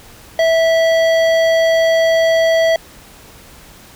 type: tone with hard clipping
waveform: triangle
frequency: 655 Hz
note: E5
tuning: 11 cents flat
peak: -12 dBFS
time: 0.39-2.76 s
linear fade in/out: 2 ms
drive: 17 dB
effects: pink hiss -41 dBFS RMS until 3.95 s